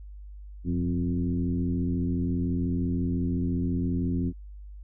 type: tone with frequency modulation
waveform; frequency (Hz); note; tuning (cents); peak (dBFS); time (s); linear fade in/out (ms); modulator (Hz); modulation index
sine; 176.5; F3; +19; -24; 0.64-4.33; 50; 85.8; 1.4
effects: added 50 Hz sine -40 dBFS peak until 4.83 s